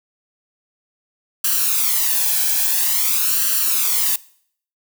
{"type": "noise with flanger", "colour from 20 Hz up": "blue", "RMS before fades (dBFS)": -18, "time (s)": [1.44, 4.16], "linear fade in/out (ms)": 5, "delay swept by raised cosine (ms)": [0.68, 1.24], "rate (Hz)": 0.49, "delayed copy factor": 0.7, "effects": ["noise-tail reverb RT60 0.6 s tail -21 dB re dry"]}